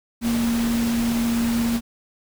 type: tone in noise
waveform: sine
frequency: 233.1 Hz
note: A#3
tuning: in tune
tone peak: -19 dBFS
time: 0.21-1.81 s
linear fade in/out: 50 ms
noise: pink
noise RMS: -30 dBFS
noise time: 0.21-1.81 s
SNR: +8 dB
effects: none